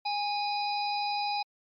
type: harmonic tone with a mistuned harmonic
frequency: 824 Hz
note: G#5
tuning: 14 cents flat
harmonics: 1 / 3 / 5 / 6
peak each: -29 / -38 / -38 / -37 dBFS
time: 0.05-1.43 s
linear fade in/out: 10 ms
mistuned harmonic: 5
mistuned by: -53 cents
effects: MP3 48 kbps